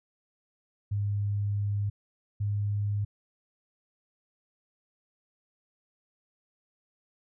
sine tone pair in turn, 102 / 102.65 Hz, G#2 / G#2, -31 / -20 cents, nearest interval unison, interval 11 cents, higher second, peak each -26 dBFS, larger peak neither, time 0.91-1.9 / 2.4-3.05 s, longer first, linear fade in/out 10 ms, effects none

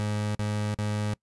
30% pulse tone bursts, 105.1 Hz, G#2, 21 cents sharp, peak -24 dBFS, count 3, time 0-1.138 s, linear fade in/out 0 ms, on 350 ms, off 44 ms, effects noise-tail reverb RT60 0.1 s tail -24 dB re dry + resampled to 24000 Hz

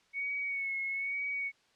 sine tone with vibrato, 2217 Hz, C#7, in tune, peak -32 dBFS, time 0.13-1.52 s, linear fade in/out 50 ms, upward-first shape sine, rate 1.1 Hz, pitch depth 35 cents each way, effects white hiss -68 dBFS RMS until 1.75 s + low-pass 5000 Hz 12 dB/octave

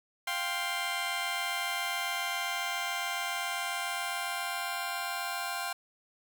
15% pulse chord, F suspended second, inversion none, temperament just, 698.5 / 785.8 / 1047.7 Hz, F5 / G5 / C6, 0 / +4 / +2 cents, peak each -30 dBFS, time 0.27-5.73 s, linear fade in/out 5 ms, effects none

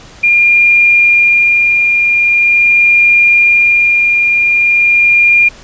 sine tone with tremolo, 2407 Hz, D7, 42 cents sharp, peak -4 dBFS, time 0.23-5.49 s, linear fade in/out 10 ms, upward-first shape sine, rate 0.43 Hz, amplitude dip 30%, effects pink hiss -36 dBFS RMS until 5.63 s + resampled to 16000 Hz

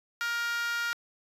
5% pulse tone with high-pass filter, 469.9 Hz, A#4, 14 cents sharp, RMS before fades -31 dBFS, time 0.21-0.93 s, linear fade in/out 0 ms, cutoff 1400 Hz, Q 5.8, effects resampled to 32000 Hz

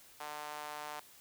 sawtooth tone with high-pass filter, 149.5 Hz, D3, 31 cents sharp, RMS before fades -44 dBFS, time 0.2-1 s, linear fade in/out 5 ms, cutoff 840 Hz, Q 2.1, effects white hiss -59 dBFS RMS until 1.2 s

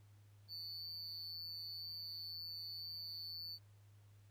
triangle tone with amplitude modulation, 4499 Hz, C#8, 25 cents sharp, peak -40 dBFS, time 0.48-3.59 s, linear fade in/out 50 ms, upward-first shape sine, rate 167 Hz, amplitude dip 90%, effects added 102 Hz sine -61 dBFS peak until 4.3 s + pink hiss -75 dBFS RMS until 4.3 s

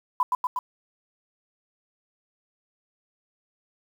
sine tone with echo, 1000 Hz, B5, 21 cents sharp, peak -18 dBFS, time 0.2-0.23 s, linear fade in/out 2 ms, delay 120 ms, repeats 3, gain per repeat -2 dB, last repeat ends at 0.59 s, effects 8-bit

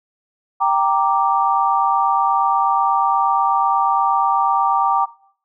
sine chord, G minor, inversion none, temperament equal, 784 / 932.3 / 1174.7 Hz, G5 / Bb5 / D6, 0 / 0 / 0 cents, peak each -18 dBFS, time 0.6-5.06 s, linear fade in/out 20 ms, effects noise-tail reverb RT60 0.6 s tail -20 dB re dry

